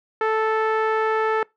sawtooth tone with low-pass filter, 439 Hz, A4, 4 cents flat, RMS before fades -21 dBFS, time 0.21-1.43 s, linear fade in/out 2 ms, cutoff 1600 Hz, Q 1.9, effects noise-tail reverb RT60 0.2 s tail -24 dB re dry

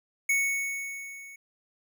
square tone with level ramp, 2217 Hz, C#7, in tune, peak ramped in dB -22 to -45 dBFS, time 0.29-1.36 s, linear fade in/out 5 ms, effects none

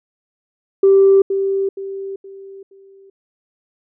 sine tone with echo, 390.3 Hz, G4, 8 cents flat, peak -6 dBFS, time 0.83-1.22 s, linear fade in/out 5 ms, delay 470 ms, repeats 4, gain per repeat -9 dB, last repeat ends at 3.1 s, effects tanh soft clip ceiling -3 dBFS

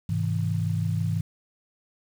sine chord, Ab augmented, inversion none, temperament just, 103.83 / 129.78 / 162.23 Hz, Ab2 / C3 / E3, 0 / -14 / -27 cents, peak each -26 / -32 / -27 dBFS, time 0.09-1.21 s, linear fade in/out 5 ms, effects 8-bit

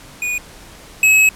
square tone pair in turn, 2462 / 2569 Hz, D#7 / E7, -19 / -45 cents, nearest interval minor second, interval 74 cents, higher second, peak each -19 / -9 dBFS, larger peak second, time 0.22-0.38 / 1.03-1.29 s, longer second, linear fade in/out 2 ms, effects pink hiss -40 dBFS RMS until 1.35 s + low-pass 12000 Hz 12 dB/octave

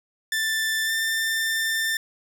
sawtooth tone with pitch glide, 1769 to 1789.6 Hz, A6 to A6, +9 to +29 cents, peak -19 dBFS, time 0.32-1.97 s, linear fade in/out 2 ms, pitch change +20 cents, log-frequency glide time 0.85-0.91 s, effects none

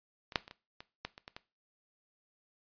clicks, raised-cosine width 0.2 ms, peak -28 / -9 / -30 / -29 / -28 / -19 / -30 / -27 / -26 dBFS, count 9, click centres 0.322 / 0.358 / 0.479 / 0.511 / 0.805 / 1.05 / 1.179 / 1.279 / 1.365 s, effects noise-tail reverb RT60 0.3 s tail -18 dB re dry + resampled to 11025 Hz

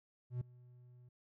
triangle tone with ADSR envelope, 123.47 Hz, B2, in tune, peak -32 dBFS, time 0.3-1.09 s, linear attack 110 ms, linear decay 5 ms, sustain -23 dB, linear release 7 ms, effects none

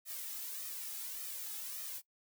blue noise with flanger, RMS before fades -43 dBFS, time 0.05-2.02 s, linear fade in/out 50 ms, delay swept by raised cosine 1.6 to 2.37 ms, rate 1.7 Hz, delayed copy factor +0.75, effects noise-tail reverb RT60 0.1 s tail -20 dB re dry

